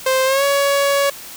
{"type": "tone with pitch glide", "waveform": "sawtooth", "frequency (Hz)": [523.3, 560.9], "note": ["C5", "C#5"], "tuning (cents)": [0, 20], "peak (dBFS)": -10, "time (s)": [0.06, 1.1], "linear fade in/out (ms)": 5, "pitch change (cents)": 120, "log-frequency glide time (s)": [0.25, 0.44], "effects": ["white hiss -35 dBFS RMS until 1.36 s"]}